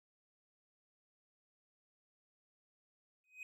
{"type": "tone with exponential growth", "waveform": "triangle", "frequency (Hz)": 2511, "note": "D#7", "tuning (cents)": 15, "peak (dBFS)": -40, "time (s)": [3.24, 3.43], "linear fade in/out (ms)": 1, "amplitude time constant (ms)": 40, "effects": []}